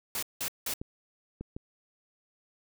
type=noise bursts; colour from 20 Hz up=white; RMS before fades=-33 dBFS; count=3; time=0.15-0.738 s; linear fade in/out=2 ms; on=76 ms; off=180 ms
type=clicks; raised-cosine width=3 ms; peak=-25 dBFS; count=3; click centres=0.815 / 1.41 / 1.565 s
effects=none